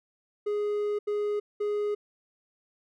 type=tone bursts at uneven times; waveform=triangle; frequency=415.3 Hz; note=G#4; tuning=in tune; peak=-24 dBFS; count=3; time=0.46-0.99 / 1.07-1.4 / 1.6-1.95 s; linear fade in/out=10 ms; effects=none